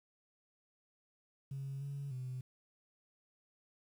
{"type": "tone with pitch steps", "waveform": "sine", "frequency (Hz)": [136.7, 140.5, 128], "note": ["C#3", "C#3", "C3"], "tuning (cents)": [-24, 24, -38], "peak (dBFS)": -38, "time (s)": [1.51, 2.41], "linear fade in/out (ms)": 5, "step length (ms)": 300, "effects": ["tanh soft clip ceiling -36 dBFS", "11-bit"]}